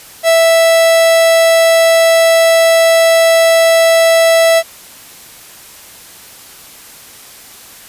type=tone; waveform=45% pulse; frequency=659 Hz; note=E5; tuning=1 cent flat; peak=-6 dBFS; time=0.23-4.63 s; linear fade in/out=50 ms; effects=white hiss -36 dBFS RMS until 7.88 s + resampled to 32000 Hz